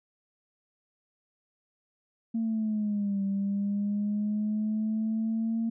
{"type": "linear two-way sweep", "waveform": "sine", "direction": "down then up", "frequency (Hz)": [228.4, 196, 228.4], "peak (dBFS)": -25, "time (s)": [2.34, 5.7], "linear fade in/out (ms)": 10, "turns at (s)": 3.23, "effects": ["tanh soft clip ceiling -22 dBFS"]}